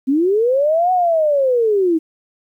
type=linear two-way sweep; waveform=sine; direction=up then down; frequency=254.3 to 745 to 310.4 Hz; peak=-12 dBFS; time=0.07-1.99 s; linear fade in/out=20 ms; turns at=0.92 s; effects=9-bit